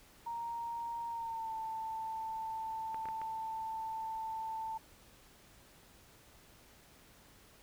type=tone with pitch glide; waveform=sine; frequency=932.3 to 888.1 Hz; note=A#5 to A5; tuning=0 to +16 cents; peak=-37 dBFS; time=0.26-4.78 s; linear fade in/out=10 ms; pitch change=-84 cents; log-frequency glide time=1.09-1.54 s
type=clicks; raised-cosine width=0.5 ms; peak=-32 dBFS; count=4; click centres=2.945 / 3.056 / 3.087 / 3.216 s
effects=pink hiss -61 dBFS RMS until 7.62 s